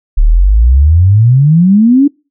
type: exponential sweep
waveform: sine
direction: up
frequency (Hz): 34.63 to 293.7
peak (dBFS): -3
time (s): 0.17-2.08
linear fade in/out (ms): 10
effects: noise-tail reverb RT60 0.3 s tail -26 dB re dry